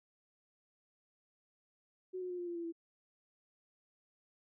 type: tone with pitch steps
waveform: sine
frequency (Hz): 370 / 363.6 / 357.4 / 351.3 / 345.2 / 339.3 / 333.5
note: F#4 / F#4 / F4 / F4 / F4 / F4 / E4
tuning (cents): 0 / -30 / +40 / +10 / -20 / -50 / +20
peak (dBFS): -38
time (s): 2.13-2.725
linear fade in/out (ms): 20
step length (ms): 85
effects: none